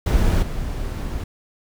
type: noise with level steps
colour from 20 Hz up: brown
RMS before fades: -17 / -26 dBFS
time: 0.06-1.24 s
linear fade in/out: 5 ms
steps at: 0.42 s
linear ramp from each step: 10 ms
effects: none